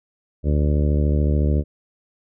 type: harmonic tone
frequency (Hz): 73.8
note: D2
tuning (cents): +9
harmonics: 1 / 2 / 3 / 4 / 5 / 6 / 7 / 8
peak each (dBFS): -17 / -23 / -27 / -29 / -31 / -33 / -34 / -35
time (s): 0.43-1.64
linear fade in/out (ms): 50
effects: none